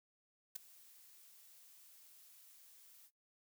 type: noise with ADSR envelope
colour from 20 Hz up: blue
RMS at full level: -40 dBFS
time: 0.55-3.11 s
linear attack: 11 ms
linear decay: 5 ms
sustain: -22 dB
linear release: 62 ms
effects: noise-tail reverb RT60 0.2 s tail -26 dB re dry